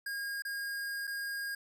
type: tone with dropouts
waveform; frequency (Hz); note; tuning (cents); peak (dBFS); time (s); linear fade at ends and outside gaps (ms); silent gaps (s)
square; 1625; G#6; -38; -36; 0.06-1.55; 5; 0.422-0.45 / 1.071-1.075
effects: none